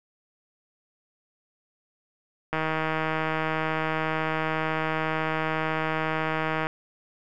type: click train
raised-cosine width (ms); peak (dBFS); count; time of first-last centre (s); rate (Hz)
0.5; -12; 655; 2.53-6.669; 158
effects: none